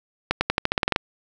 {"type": "accelerating click train", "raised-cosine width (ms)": 0.3, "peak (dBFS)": -3, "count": 11, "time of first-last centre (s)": [0.31, 0.961], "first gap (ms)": 100, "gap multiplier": 0.9, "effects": []}